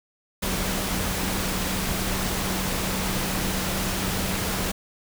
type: tone in noise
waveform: sine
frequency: 188.9 Hz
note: F#3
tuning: 36 cents sharp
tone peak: -31 dBFS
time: 0.42-4.72 s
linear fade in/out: 10 ms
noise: pink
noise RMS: -27 dBFS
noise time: 0.42-4.72 s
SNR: -7 dB
effects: none